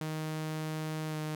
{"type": "tone with pitch glide", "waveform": "sawtooth", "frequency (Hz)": [156.3, 154.24], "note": ["D#3", "D#3"], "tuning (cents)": [8, -15], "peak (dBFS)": -30, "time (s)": [0.01, 1.35], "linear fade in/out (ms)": 2, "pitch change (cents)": -23, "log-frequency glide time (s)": [1.08, 1.17], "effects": []}